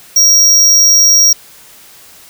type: tone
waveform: square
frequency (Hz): 5650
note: F8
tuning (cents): +19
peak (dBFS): -5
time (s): 0.16-1.33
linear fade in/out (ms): 5
effects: white hiss -39 dBFS RMS until 2.29 s